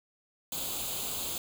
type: noise with comb filter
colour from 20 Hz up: white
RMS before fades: -35 dBFS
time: 0.52-1.38 s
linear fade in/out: 2 ms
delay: 0.27 ms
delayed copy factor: +0.75
effects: none